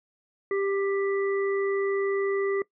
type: harmonic tone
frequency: 394.6 Hz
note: G4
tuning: 11 cents sharp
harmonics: 1 / 3 / 5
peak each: -24 / -36 / -36 dBFS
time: 0.51-2.62 s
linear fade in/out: 2 ms
effects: noise-tail reverb RT60 0.1 s tail -20 dB re dry